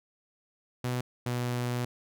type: tone pair in turn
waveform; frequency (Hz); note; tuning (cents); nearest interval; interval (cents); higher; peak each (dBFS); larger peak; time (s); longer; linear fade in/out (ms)
sawtooth; 124.3 / 122.38; B2 / B2; +12 / -15; unison; 27; first; -25; neither; 0.84-1.01 / 1.26-1.85; second; 5
effects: none